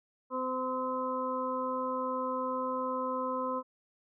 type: harmonic tone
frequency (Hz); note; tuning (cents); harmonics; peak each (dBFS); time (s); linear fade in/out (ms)
257.3; C4; -29; 1 / 2 / 4 / 5; -38 / -35 / -34 / -40; 0.3-3.63; 50
effects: none